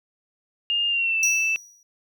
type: tone with pitch glide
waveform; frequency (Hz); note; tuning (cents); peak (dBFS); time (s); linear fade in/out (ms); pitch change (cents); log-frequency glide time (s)
sine; 2820 to 2646; F7 to E7; +16 to +6; -20; 0.7-1.56; 0; -110; 0.88-1.19
type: tone with exponential decay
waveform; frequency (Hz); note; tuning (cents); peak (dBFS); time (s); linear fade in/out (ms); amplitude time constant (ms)
square; 5800; F#8; -35; -18; 1.23-1.83; 2; 130
effects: none